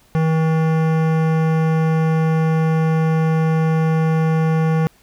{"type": "tone with hard clipping", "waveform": "sine", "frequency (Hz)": 160, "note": "D#3", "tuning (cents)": 49, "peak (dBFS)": -16, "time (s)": [0.15, 4.87], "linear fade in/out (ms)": 0, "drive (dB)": 18, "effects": ["pink hiss -54 dBFS RMS until 5.02 s"]}